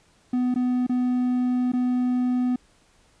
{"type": "tone with dropouts", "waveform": "triangle", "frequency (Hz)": 249.4, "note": "B3", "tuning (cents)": 17, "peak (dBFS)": -18, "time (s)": [0.33, 2.56], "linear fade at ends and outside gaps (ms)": 5, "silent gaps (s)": [[0.543, 0.558], [0.867, 0.894], [1.72, 1.734]], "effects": ["pink hiss -60 dBFS RMS until 3.2 s", "resampled to 22050 Hz"]}